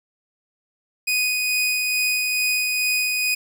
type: tone with tremolo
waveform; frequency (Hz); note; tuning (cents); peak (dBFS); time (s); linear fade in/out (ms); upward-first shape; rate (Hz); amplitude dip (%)
sawtooth; 2489; D#7; 0; -15; 1.07-3.35; 10; sine; 2.3; 25
effects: none